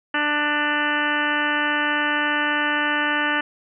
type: harmonic tone with a mistuned harmonic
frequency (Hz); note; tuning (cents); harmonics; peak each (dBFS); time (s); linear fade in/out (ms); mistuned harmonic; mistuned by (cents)
296.1; D4; +14; 1 / 2 / 3 / 4 / 5 / 6 / 7 / 8 / 9 / 10; -28 / -32 / -28 / -29 / -25 / -24 / -33 / -35 / -32 / -31; 0.14-3.41; 5; 7; -27
effects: none